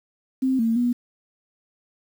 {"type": "tone with pitch steps", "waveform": "sine", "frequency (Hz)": [261.8, 227.3, 242.9], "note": ["C4", "A#3", "B3"], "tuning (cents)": [1, -43, -29], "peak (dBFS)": -18, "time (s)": [0.42, 0.93], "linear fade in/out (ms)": 10, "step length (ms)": 170, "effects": ["8-bit"]}